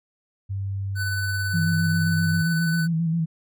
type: tone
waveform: sine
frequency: 98 Hz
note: G2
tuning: in tune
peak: -25 dBFS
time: 0.49-2.43 s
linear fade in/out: 20 ms
type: tone with tremolo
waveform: square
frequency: 1500 Hz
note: F#6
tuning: 23 cents sharp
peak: -26 dBFS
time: 0.95-2.88 s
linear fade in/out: 50 ms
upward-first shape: sine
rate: 18 Hz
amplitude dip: 25%
type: tone with vibrato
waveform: sine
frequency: 164.81 Hz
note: E3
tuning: in tune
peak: -20 dBFS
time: 1.53-3.26 s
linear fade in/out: 20 ms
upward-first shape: square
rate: 7.5 Hz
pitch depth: 37 cents each way
effects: none